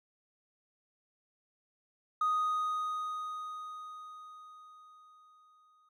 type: tone with exponential decay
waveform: triangle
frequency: 1245 Hz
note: D#6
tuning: 1 cent sharp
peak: -23 dBFS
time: 2.21-5.89 s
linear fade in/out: 5 ms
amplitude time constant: 800 ms
effects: tanh soft clip ceiling -23 dBFS